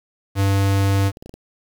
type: tone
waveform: square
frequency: 98.3 Hz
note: G2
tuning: 5 cents sharp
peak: -16 dBFS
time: 0.35-1.12 s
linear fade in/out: 50 ms
type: clicks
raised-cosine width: 2 ms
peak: -25 dBFS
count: 12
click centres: 0.809 / 0.84 / 0.902 / 0.953 / 0.992 / 1.045 / 1.083 / 1.171 / 1.225 / 1.26 / 1.294 / 1.34 s
effects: 7-bit